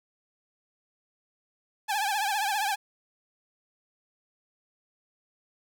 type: tone with vibrato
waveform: sawtooth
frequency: 823 Hz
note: G#5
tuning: 16 cents flat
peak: -22 dBFS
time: 1.88-2.76 s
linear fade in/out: 20 ms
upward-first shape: triangle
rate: 15 Hz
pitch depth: 130 cents each way
effects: none